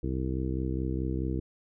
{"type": "harmonic tone", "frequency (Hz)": 64.7, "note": "C2", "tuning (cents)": -19, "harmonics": [1, 2, 3, 4, 5, 6, 7], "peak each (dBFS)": [-32, -34, -38, -38, -35, -41, -42], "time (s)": [0.03, 1.4], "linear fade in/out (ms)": 5, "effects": []}